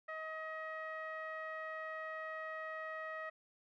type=tone with low-pass filter; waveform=sawtooth; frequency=633 Hz; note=D#5; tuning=30 cents sharp; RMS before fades=-44 dBFS; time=0.08-3.3 s; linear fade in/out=10 ms; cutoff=1700 Hz; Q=9.4; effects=none